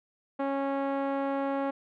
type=tone with low-pass filter; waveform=5% pulse; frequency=275.4 Hz; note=C#4; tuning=11 cents flat; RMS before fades=-30 dBFS; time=0.39-1.71 s; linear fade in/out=10 ms; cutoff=690 Hz; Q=0.88; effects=none